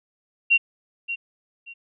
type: tone with echo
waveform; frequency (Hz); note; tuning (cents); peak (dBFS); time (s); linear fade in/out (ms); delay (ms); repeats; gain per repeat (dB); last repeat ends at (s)
sine; 2753; F7; -25; -13; 0.5-0.58; 20; 580; 2; -12; 1.74
effects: none